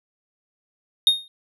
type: tone with exponential decay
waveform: triangle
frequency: 3700 Hz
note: A#7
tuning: 14 cents flat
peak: -8 dBFS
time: 1.07-1.28 s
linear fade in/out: 1 ms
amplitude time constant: 44 ms
effects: resampled to 32000 Hz